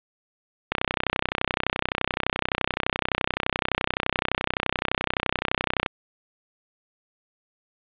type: click train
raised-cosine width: 0.3 ms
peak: -5 dBFS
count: 164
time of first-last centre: 0.72-5.862 s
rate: 31.7 Hz
effects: resampled to 8000 Hz + 7-bit